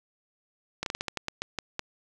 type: slowing click train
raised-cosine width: 0.2 ms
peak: -13 dBFS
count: 11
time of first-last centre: 0.83-1.794 s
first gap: 32 ms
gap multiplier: 1.23
effects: none